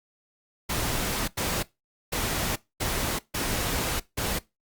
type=noise bursts at uneven times; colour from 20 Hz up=pink; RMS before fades=-28 dBFS; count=6; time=0.69-1.28 / 1.37-1.63 / 2.12-2.56 / 2.8-3.19 / 3.34-4 / 4.17-4.39 s; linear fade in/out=10 ms; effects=noise-tail reverb RT60 0.2 s tail -20 dB re dry + Opus 48 kbps